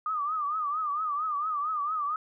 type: tone with vibrato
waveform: sine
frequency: 1212 Hz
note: D#6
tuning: 46 cents flat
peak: -27 dBFS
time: 0.06-2.16 s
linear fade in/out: 2 ms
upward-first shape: triangle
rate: 4.4 Hz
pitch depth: 130 cents each way
effects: none